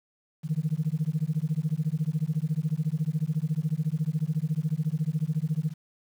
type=tone with tremolo; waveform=sine; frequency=155.56 Hz; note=D#3; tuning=in tune; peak=-20 dBFS; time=0.43-5.74 s; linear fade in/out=50 ms; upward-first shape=sine; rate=14 Hz; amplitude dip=100%; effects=tanh soft clip ceiling -18 dBFS + 9-bit